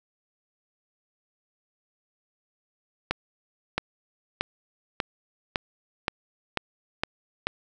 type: accelerating click train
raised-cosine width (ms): 0.3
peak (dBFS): -8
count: 9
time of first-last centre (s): 3.11-7.47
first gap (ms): 670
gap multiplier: 0.94
effects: none